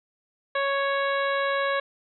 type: harmonic tone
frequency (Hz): 554.4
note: C#5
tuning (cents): 0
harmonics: 1 / 2 / 3 / 4 / 5 / 6 / 7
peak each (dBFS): -26 / -28 / -29 / -35 / -40 / -41 / -38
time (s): 0.55-1.8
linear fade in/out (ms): 5
effects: none